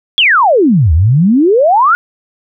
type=exponential two-way sweep; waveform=sine; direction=down then up; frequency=3452 to 73.42 to 1476 Hz; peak=-5 dBFS; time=0.18-1.95 s; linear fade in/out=0 ms; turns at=0.93 s; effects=none